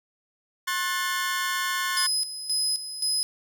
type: chord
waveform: sawtooth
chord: F# diminished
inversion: second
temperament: equal with one note detuned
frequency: 1072.2 / 1480 / 1760 Hz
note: C6 / F#6 / A6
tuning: +42 / 0 / 0 cents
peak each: -25 / -28 / -26 dBFS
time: 0.67-2.07 s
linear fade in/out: 10 ms
type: tone with tremolo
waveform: 30% pulse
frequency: 5050 Hz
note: D#8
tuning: 25 cents sharp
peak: -19 dBFS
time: 1.97-3.23 s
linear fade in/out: 0 ms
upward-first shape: square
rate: 1.9 Hz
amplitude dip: 70%
effects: none